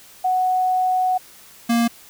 sine / square tone pair in turn, 740 / 233.9 Hz, F#5 / A#3, 0 / +6 cents, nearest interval octave + minor sixth, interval 1994 cents, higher first, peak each -16 dBFS, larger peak neither, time 0.24-1.18 / 1.69-1.88 s, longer first, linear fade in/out 10 ms, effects white hiss -46 dBFS RMS until 2.09 s

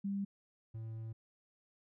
sine / triangle tone pair in turn, 198.6 / 111.91 Hz, G3 / A2, +23 / +30 cents, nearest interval minor seventh, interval 993 cents, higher first, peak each -34 / -39 dBFS, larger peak first, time 0.04-0.25 / 0.74-1.13 s, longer second, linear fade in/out 10 ms, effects none

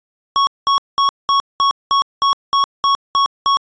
square tone bursts, 1108.7 Hz, C#6, in tune, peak -12 dBFS, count 11, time 0.36-3.57 s, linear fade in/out 0 ms, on 110 ms, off 200 ms, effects resampled to 16000 Hz

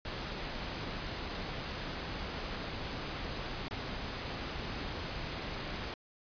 pink noise with dropouts, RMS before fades -39 dBFS, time 0.05-5.94 s, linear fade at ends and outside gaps 2 ms, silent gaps 3.684-3.709 s, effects resampled to 11025 Hz

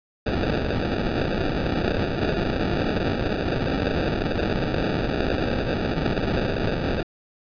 white noise with sample-and-hold, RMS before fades -24 dBFS, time 0.26-7.03 s, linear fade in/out 5 ms, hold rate 1050 Hz, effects resampled to 11025 Hz

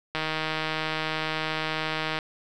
click train, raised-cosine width 0.3 ms, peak -12 dBFS, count 321, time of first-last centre 0.15-2.188 s, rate 157 Hz, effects none

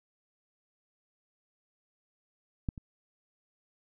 clicks, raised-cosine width 5 ms, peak -18 / -30 dBFS, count 2, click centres 2.688 / 2.778 s, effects none

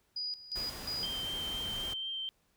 sine tone with tremolo, 4915 Hz, D#8, 22 cents flat, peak -34 dBFS, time 0.16-1.23 s, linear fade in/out 5 ms, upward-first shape square, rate 2.8 Hz, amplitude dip 80%
pink noise, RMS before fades -44 dBFS, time 0.55-1.94 s, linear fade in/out 10 ms
sine tone with vibrato, 3136 Hz, G7, in tune, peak -35 dBFS, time 1.03-2.29 s, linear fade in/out 0 ms, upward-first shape triangle, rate 4 Hz, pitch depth 12 cents each way
effects pink hiss -73 dBFS RMS until 2.56 s

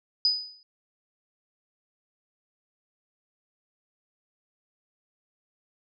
sine tone with exponential decay, 4978 Hz, D#8, in tune, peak -17 dBFS, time 0.25-0.63 s, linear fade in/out 1 ms, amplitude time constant 81 ms, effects none

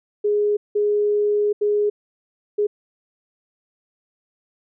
sine tone bursts at uneven times, 415.3 Hz, G#4, in tune, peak -16 dBFS, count 4, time 0.24-0.57 / 0.75-1.53 / 1.61-1.9 / 2.58-2.67 s, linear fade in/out 10 ms, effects none

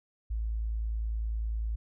sine tone, 55 Hz, A1, in tune, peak -29 dBFS, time 0.3-1.76 s, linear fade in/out 10 ms, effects none

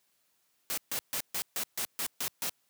white noise bursts, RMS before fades -33 dBFS, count 9, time 0.7-2.495 s, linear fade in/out 0 ms, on 75 ms, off 140 ms, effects white hiss -73 dBFS RMS until 2.69 s + high-pass 100 Hz 12 dB/octave

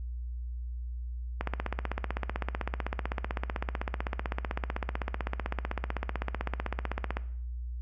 click train, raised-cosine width 0.5 ms, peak -16 dBFS, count 92, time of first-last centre 1.41-7.169 s, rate 15.8 Hz, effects noise-tail reverb RT60 0.6 s tail -17 dB re dry + added 60 Hz sine -34 dBFS peak until 7.81 s

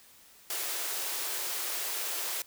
white high-pass noise, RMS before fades -34 dBFS, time 0.5-2.42 s, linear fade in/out 2 ms, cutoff 320 Hz, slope 96 dB/octave, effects white hiss -57 dBFS RMS until 2.46 s

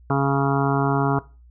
harmonic tone, 138.59 Hz, C#3, in tune, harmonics 1 / 2 / 3 / 5 / 6 / 7 / 8 / 9 / 10, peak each -21 / -24 / -26 / -28 / -29 / -29 / -30 / -31 / -31 dBFS, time 0.1-1.19 s, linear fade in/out 2 ms, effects noise-tail reverb RT60 0.3 s tail -18 dB re dry + added 60 Hz sine -46 dBFS peak until 1.5 s

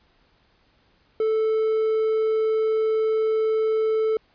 triangle tone, 439 Hz, A4, 4 cents flat, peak -17 dBFS, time 1.2-4.17 s, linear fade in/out 2 ms, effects pink hiss -62 dBFS RMS until 4.34 s + resampled to 11025 Hz

